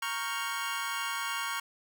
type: chord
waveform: 25% pulse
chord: G half-diminished seventh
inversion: first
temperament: equal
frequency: 932.3 / 1108.7 / 1396.9 / 1568 Hz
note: Bb5 / Db6 / F6 / G6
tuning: 0 / 0 / 0 / 0 cents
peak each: -35 / -32 / -34 / -36 dBFS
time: 0.02-1.6 s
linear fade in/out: 5 ms
effects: none